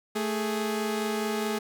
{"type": "tone pair together", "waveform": "sawtooth", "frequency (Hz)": [220, 415.3], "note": ["A3", "G#4"], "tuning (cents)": [0, 0], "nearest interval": "major seventh", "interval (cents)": 1100, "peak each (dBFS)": -26, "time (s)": [0.15, 1.59], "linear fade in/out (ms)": 10, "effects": []}